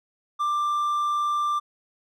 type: tone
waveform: triangle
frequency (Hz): 1183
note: D6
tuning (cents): +12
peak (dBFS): -20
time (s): 0.39-1.6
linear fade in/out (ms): 20
effects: none